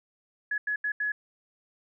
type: tone bursts at uneven times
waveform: sine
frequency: 1691 Hz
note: G#6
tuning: 31 cents sharp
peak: -26 dBFS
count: 4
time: 0.51-0.58 / 0.67-0.76 / 0.84-0.92 / 1-1.12 s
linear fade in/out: 5 ms
effects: none